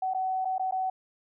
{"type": "tone with dropouts", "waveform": "sine", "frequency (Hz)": 753, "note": "F#5", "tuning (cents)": 30, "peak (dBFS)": -26, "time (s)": [0.02, 0.9], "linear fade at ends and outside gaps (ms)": 5, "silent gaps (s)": [[0.137, 0.146], [0.448, 0.453], [0.582, 0.595], [0.711, 0.722]], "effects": []}